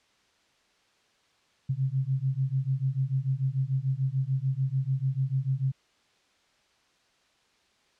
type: beating tone pair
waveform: sine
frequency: 130 / 136.8 Hz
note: C3 / C#3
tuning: -11 / -23 cents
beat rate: 6.8 Hz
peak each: -28 dBFS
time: 1.69-5.72 s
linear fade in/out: 10 ms
effects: white hiss -66 dBFS RMS until 7.99 s + low-pass 5000 Hz 12 dB/octave